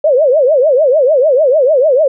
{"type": "tone with vibrato", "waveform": "sine", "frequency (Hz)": 561, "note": "C#5", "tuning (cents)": 21, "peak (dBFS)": -6, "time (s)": [0.04, 2.08], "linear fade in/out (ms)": 5, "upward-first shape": "triangle", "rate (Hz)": 6.7, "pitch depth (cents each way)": 280, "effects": []}